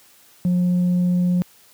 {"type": "tone with tanh clipping", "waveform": "sine", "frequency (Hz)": 178.5, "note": "F3", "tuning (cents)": 38, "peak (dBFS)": -16, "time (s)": [0.45, 1.42], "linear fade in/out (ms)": 0, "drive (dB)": 1, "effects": ["white hiss -52 dBFS RMS until 1.73 s", "high-pass 80 Hz 12 dB/octave"]}